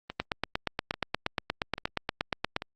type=two click trains; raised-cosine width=0.3 ms; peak=-19 / -11 dBFS; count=4 / 21; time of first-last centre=0.1-2.621 / 0.2-2.564 s; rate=1.19 / 8.46 Hz; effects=Opus 32 kbps